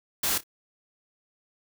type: noise with echo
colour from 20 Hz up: white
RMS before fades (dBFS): -26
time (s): 0.23-0.38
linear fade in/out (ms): 5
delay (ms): 29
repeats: 2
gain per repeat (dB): -15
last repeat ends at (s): 0.438
effects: none